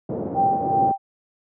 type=band-pass noise; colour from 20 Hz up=white; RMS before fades=-28 dBFS; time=0.09-0.92 s; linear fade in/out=5 ms; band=110 to 540 Hz; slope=24 dB/octave
type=tone with tremolo; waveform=sine; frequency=784 Hz; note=G5; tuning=in tune; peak=-15 dBFS; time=0.34-0.98 s; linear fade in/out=50 ms; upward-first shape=sine; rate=2.6 Hz; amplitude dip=65%
effects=none